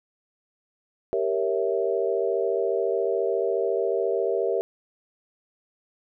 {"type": "chord", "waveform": "sine", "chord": "G diminished seventh", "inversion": "none", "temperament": "equal", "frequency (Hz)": [392, 466.2, 554.4, 659.3], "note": ["G4", "Bb4", "Db5", "Fb5"], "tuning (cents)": [0, 0, 0, 0], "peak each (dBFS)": [-26, -26, -30, -29], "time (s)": [1.13, 4.61], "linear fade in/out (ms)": 0, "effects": []}